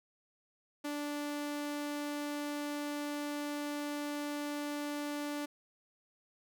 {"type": "tone", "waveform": "sawtooth", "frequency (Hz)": 292.4, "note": "D4", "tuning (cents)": -7, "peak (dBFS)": -32, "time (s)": [0.84, 5.46], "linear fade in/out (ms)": 10, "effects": []}